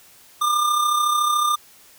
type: tone with amplitude modulation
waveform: square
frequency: 1200 Hz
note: D6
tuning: 37 cents sharp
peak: -16 dBFS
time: 0.41-1.56 s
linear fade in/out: 10 ms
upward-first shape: sine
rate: 33.8 Hz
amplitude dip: 45%
effects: white hiss -50 dBFS RMS until 1.98 s